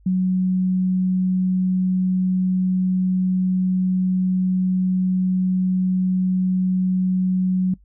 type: tone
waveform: sine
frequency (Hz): 185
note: F#3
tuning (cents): 0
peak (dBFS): -16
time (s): 0.06-7.74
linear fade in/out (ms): 5
effects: noise-tail reverb RT60 0.1 s tail -21 dB re dry + added 50 Hz sine -49 dBFS peak until 7.84 s